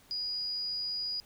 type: tone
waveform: sine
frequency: 4903 Hz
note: D#8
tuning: 26 cents flat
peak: -32 dBFS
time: 0.11-1.2 s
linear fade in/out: 0 ms
effects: pink hiss -60 dBFS RMS until 1.25 s